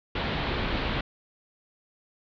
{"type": "low-pass noise", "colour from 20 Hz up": "pink", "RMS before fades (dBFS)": -29, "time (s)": [0.15, 1.01], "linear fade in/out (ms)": 5, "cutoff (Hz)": 4100, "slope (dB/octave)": 48, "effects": []}